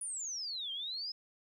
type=exponential two-way sweep; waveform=sine; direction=down then up; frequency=9956 to 3136 to 5160 Hz; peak=-37 dBFS; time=0.01-1.12 s; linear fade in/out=5 ms; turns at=0.72 s; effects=12-bit